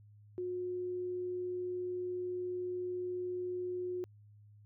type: tone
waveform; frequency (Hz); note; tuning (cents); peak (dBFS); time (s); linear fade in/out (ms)
sine; 361.4; F#4; -41; -35; 0.38-4.04; 0
effects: added 104 Hz sine -56 dBFS peak until 4.65 s